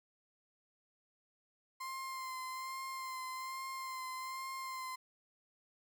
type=tone with vibrato; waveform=35% pulse; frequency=1046.5 Hz; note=C6; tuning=in tune; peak=-39 dBFS; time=1.8-4.96 s; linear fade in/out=10 ms; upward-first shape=sine; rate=1.2 Hz; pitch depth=23 cents each way; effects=12-bit